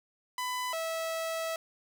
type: tone pair in turn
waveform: sawtooth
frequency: 1000 / 651.8 Hz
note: B5 / E5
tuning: +21 / -20 cents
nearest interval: perfect fifth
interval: 741 cents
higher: first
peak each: -28 dBFS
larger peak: neither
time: 0.38-0.73 / 0.73-1.56 s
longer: second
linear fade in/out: 2 ms
effects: none